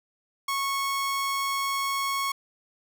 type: tone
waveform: sawtooth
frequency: 1101 Hz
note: C#6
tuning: 12 cents flat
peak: -22 dBFS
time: 0.48-2.32 s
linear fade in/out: 5 ms
effects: none